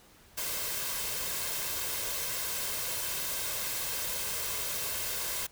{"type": "noise with comb filter", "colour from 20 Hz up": "white", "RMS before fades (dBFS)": -34, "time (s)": [0.37, 5.47], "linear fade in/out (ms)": 10, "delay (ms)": 1.9, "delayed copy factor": 0.5, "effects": ["pink hiss -58 dBFS RMS until 5.51 s"]}